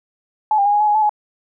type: tone with pitch steps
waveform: sine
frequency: 857 / 800 / 820 / 829 / 848 / 832 / 865 / 840 Hz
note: A5 / G5 / G#5 / G#5 / G#5 / G#5 / A5 / G#5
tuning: -46 / +35 / -22 / -3 / +36 / +3 / -30 / +19 cents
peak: -12 dBFS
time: 0.51-1.094 s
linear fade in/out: 2 ms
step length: 73 ms
effects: none